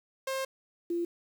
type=tone pair in turn; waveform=sawtooth / sine; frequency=532 / 343.2 Hz; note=C5 / F4; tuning=+29 / -30 cents; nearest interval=minor sixth; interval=759 cents; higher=first; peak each=-27 / -28 dBFS; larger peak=first; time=0.27-0.45 / 0.9-1.05 s; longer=first; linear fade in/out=5 ms; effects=9-bit